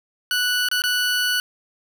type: tone with dropouts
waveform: 20% pulse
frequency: 1480 Hz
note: F#6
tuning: in tune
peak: -14 dBFS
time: 0.31-1.4 s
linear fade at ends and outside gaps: 1 ms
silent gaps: 0.687-0.714 / 0.82-0.838 s
effects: none